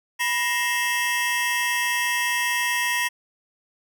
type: tone cluster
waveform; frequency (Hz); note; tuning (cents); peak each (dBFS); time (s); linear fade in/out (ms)
square; 980 / 1871 / 2096 / 2655 / 3248; B5 / A#6 / C7 / E7 / G#7; -14 / +6 / +2 / +12 / -39; -29 / -25 / -32 / -30 / -33; 0.19-3.09; 20
effects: none